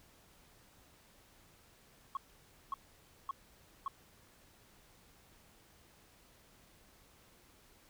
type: tone bursts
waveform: sine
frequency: 1096 Hz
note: C#6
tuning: 20 cents flat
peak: -33 dBFS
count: 4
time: 2.15-3.88 s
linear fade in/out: 2 ms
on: 20 ms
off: 550 ms
effects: tanh soft clip ceiling -31 dBFS + pink hiss -64 dBFS RMS until 7.89 s